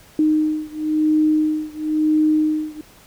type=beating tone pair; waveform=sine; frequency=308 / 308.98 Hz; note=D#4 / D#4; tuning=-17 / -12 cents; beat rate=0.98 Hz; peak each=-18 / -19 dBFS; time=0.19-2.81 s; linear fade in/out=2 ms; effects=pink hiss -48 dBFS RMS until 3.06 s